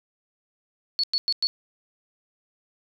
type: tone bursts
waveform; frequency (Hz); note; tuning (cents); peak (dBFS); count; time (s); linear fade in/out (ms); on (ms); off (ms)
sine; 4405; C#8; -12; -20; 4; 0.99-1.47; 0; 45; 100
effects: none